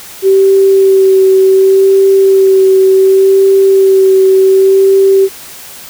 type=tone with vibrato; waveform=sine; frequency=384.9 Hz; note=G4; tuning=32 cents flat; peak=-3 dBFS; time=0.22-5.29 s; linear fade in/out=50 ms; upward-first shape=sine; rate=0.68 Hz; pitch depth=17 cents each way; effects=white hiss -30 dBFS RMS until 5.89 s